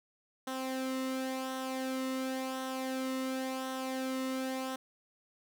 sawtooth tone with flanger, 261.6 Hz, C4, in tune, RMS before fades -36 dBFS, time 0.47-4.76 s, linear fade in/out 5 ms, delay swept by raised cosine 0.42 to 1.25 ms, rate 0.93 Hz, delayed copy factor -0.55, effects none

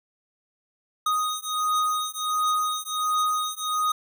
square beating tone pair, 1244.5 / 1245.9 Hz, D#6 / D#6, 0 / +2 cents, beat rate 1.4 Hz, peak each -27 dBFS, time 1.06-3.92 s, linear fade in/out 5 ms, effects none

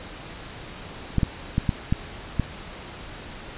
clicks, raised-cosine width 5 ms, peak -8 dBFS, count 6, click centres 1.183 / 1.232 / 1.581 / 1.692 / 1.925 / 2.397 s, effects pink hiss -39 dBFS RMS until 3.57 s + resampled to 8000 Hz

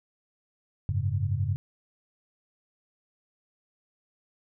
sine chord, F# suspended second, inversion none, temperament equal, 92.5 / 103.83 / 138.59 Hz, F#2 / G#2 / C#3, 0 / 0 / 0 cents, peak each -29 / -28 / -31 dBFS, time 0.89-1.56 s, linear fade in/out 0 ms, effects none

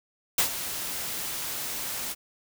white noise with ADSR envelope, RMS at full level -21 dBFS, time 0.38-2.15 s, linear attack 5 ms, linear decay 98 ms, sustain -12 dB, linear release 34 ms, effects none

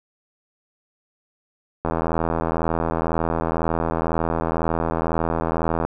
click train, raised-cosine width 1 ms, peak -8 dBFS, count 329, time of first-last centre 1.85-5.85 s, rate 82 Hz, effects none

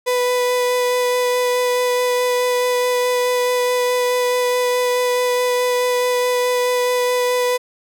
35% pulse tone with vibrato, 495.4 Hz, B4, 5 cents sharp, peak -14 dBFS, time 0.06-7.58 s, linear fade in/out 20 ms, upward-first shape sine, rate 4.7 Hz, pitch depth 9 cents each way, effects none

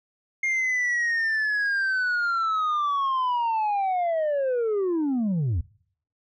sine linear sweep, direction down, 2131 to 72.1 Hz, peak -19 dBFS, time 0.43-5.61 s, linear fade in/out 5 ms, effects noise-tail reverb RT60 0.6 s tail -25 dB re dry + tanh soft clip ceiling -21 dBFS

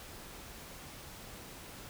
silence, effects pink hiss -49 dBFS RMS until 1.89 s

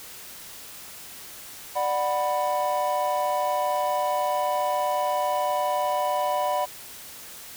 triangle chord, B minor, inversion first, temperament just, 592.7 / 740.8 / 987.8 Hz, D5 / F#5 / B5, +16 / +2 / 0 cents, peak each -25 dBFS, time 1.75-6.66 s, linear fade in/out 20 ms, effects white hiss -42 dBFS RMS until 7.56 s

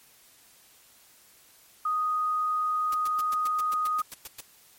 sine tone, 1244.5 Hz, D#6, in tune, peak -24 dBFS, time 1.85-4.02 s, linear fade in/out 5 ms
white noise bursts, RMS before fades -39 dBFS, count 12, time 2.92-4.406 s, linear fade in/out 2 ms, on 23 ms, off 110 ms
effects white hiss -57 dBFS RMS until 4.78 s + MP3 64 kbps

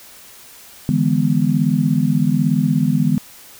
sine chord, E dominant seventh, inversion third, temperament just, 148.33 / 164.81 / 206 / 247.2 Hz, D3 / E3 / G#3 / B3, +18 / 0 / -14 / +2 cents, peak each -19 dBFS, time 0.89-3.18 s, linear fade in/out 0 ms, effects white hiss -42 dBFS RMS until 3.59 s

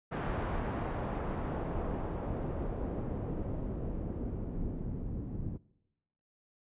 pink noise with low-pass filter sweep, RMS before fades -36 dBFS, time 0.11-5.58 s, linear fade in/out 20 ms, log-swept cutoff 1400 to 220 Hz, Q 0.83, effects noise-tail reverb RT60 0.9 s tail -22 dB re dry + resampled to 8000 Hz

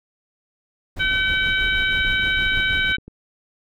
brown noise with tremolo, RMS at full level -28 dBFS, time 0.96-2.93 s, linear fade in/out 10 ms, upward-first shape sine, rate 6.3 Hz, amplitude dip 50%
harmonic tone, 763 Hz, G5, 47 cents flat, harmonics 2 / 3 / 4 / 5, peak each -20 / -24 / -26 / -28 dBFS, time 0.99-2.97 s, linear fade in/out 20 ms
clicks, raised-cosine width 3 ms, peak -25 dBFS, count 12, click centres 1.642 / 1.729 / 1.975 / 2.05 / 2.197 / 2.52 / 2.566 / 2.6 / 2.794 / 2.846 / 2.984 / 3.08 s
effects none

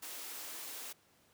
white high-pass noise, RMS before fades -45 dBFS, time 0.02-0.93 s, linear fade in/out 10 ms, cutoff 260 Hz, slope 96 dB/octave, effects pink hiss -68 dBFS RMS until 1.33 s + high-pass 100 Hz 12 dB/octave

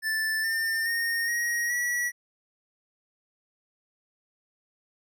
square tone with pitch steps, 1760 / 1802.2 / 1845.4 / 1889.6 / 1934.9 Hz, A6 / A6 / A#6 / A#6 / B6, 0 / +41 / -18 / +23 / -36 cents, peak -26 dBFS, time 0.02-2.12 s, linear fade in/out 50 ms, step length 420 ms, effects none

